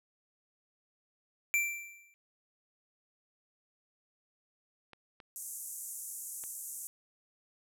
square tone with exponential decay, 2349 Hz, D7, in tune, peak -25 dBFS, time 1.54-2.14 s, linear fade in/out 0 ms, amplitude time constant 130 ms
clicks, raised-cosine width 0.3 ms, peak -34 dBFS, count 3, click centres 4.933 / 5.202 / 6.438 s
white band-pass noise, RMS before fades -43 dBFS, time 5.36-6.87 s, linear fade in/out 0 ms, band 6600 to 13000 Hz, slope 48 dB/octave
effects none

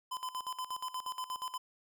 square tone with tremolo, 1018 Hz, C6, 48 cents flat, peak -36 dBFS, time 0.11-1.58 s, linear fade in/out 10 ms, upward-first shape square, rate 8.4 Hz, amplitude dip 80%, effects none

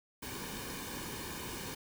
pink noise with comb filter, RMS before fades -42 dBFS, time 0.22-1.75 s, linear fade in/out 10 ms, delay 1.5 ms, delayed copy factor -0.65, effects none

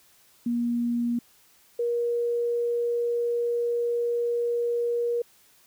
sine tone pair in turn, 237.9 / 474.7 Hz, A#3 / A#4, +35 / +31 cents, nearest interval octave, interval 1196 cents, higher second, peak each -23 / -23 dBFS, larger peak neither, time 0.46-1.19 / 1.79-5.22 s, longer second, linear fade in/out 5 ms, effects white hiss -59 dBFS RMS until 5.66 s

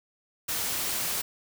white noise, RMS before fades -30 dBFS, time 0.48-1.22 s, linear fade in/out 10 ms, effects none

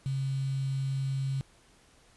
sine tone with quantisation, 134.9 Hz, C#3, 47 cents flat, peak -28 dBFS, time 0.06-1.41 s, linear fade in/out 0 ms, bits 8, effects pink hiss -61 dBFS RMS until 2.16 s + resampled to 24000 Hz

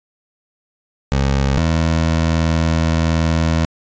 20% pulse tone pair in turn, 68.4 / 81.34 Hz, C#2 / E2, -23 / -23 cents, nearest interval minor third, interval 300 cents, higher second, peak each -9 dBFS, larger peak neither, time 1.12-1.58 / 1.58-3.65 s, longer second, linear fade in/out 0 ms, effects resampled to 16000 Hz

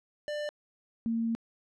square / sine tone pair in turn, 594 / 228.6 Hz, D5 / A#3, +20 / -34 cents, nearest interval octave + perfect fourth, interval 1654 cents, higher first, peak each -33 / -27 dBFS, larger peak second, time 0.28-0.49 / 1.06-1.35 s, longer second, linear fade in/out 0 ms, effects low-pass 5000 Hz 12 dB/octave

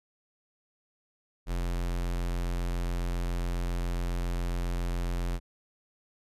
square tone, 43.65 Hz, F1, in tune, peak -29 dBFS, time 1.46-5.4 s, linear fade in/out 50 ms, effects resampled to 32000 Hz

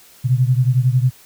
sine beating tone pair, 123.47 / 134.47 Hz, B2 / C3, 0 / +48 cents, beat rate 11 Hz, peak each -14 / -17 dBFS, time 0.24-1.11 s, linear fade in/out 20 ms, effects white hiss -47 dBFS RMS until 1.25 s

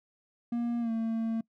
triangle tone with pitch glide, 236.7 to 225.8 Hz, A#3 to A3, +27 to +45 cents, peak -26 dBFS, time 0.52-1.41 s, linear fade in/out 5 ms, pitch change -82 cents, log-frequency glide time 0.8-0.91 s, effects noise-tail reverb RT60 0.1 s tail -23 dB re dry

